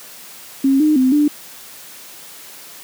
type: tone with pitch steps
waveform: sine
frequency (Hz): 270.7 / 305.5 / 258.4 / 295.4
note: C#4 / D#4 / C4 / D4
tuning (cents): -41 / -32 / -21 / +10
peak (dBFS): -10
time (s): 0.64-1.28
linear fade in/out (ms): 5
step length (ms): 160
effects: white hiss -38 dBFS RMS until 2.83 s + high-pass 150 Hz 12 dB/octave